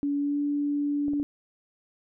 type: tone with pitch glide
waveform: sine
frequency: 285.4 to 289.2 Hz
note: D4 to D4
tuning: -49 to -27 cents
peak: -24 dBFS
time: 0.03-1.23 s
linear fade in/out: 0 ms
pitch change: +22 cents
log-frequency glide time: 0.18-0.39 s
type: clicks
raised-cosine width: 2 ms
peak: -28 dBFS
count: 3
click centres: 1.082 / 1.135 / 1.199 s
effects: none